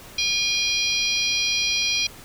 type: harmonic tone with a mistuned harmonic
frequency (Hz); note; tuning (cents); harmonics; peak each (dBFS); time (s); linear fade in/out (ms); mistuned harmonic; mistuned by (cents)
810; G#5; -43; 3 / 4 / 5 / 6 / 7; -25 / -26 / -27 / -28 / -28; 0.18-2.07; 5; 5; +24
effects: pink hiss -43 dBFS RMS until 2.24 s